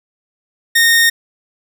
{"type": "tone", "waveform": "sawtooth", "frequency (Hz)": 1845, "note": "A#6", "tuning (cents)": -18, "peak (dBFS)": -5, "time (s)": [0.75, 1.1], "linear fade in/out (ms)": 10, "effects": []}